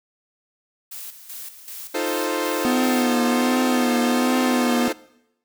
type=noise with tremolo; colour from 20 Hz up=blue; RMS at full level=-35 dBFS; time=0.91-3.15 s; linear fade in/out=10 ms; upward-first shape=square; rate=2.6 Hz; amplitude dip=65%
type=chord; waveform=sawtooth; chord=F dominant seventh; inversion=third; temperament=equal; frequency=311.1 / 349.2 / 440 / 523.3 Hz; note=Eb4 / F4 / A4 / C5; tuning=0 / 0 / 0 / 0 cents; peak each=-24 / -24 / -24 / -23 dBFS; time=1.94-4.93 s; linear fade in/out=10 ms
type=tone with vibrato; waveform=square; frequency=247.4 Hz; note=B3; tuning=3 cents sharp; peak=-20 dBFS; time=2.65-4.88 s; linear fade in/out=0 ms; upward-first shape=triangle; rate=1.3 Hz; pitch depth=54 cents each way
effects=noise-tail reverb RT60 0.8 s tail -20 dB re dry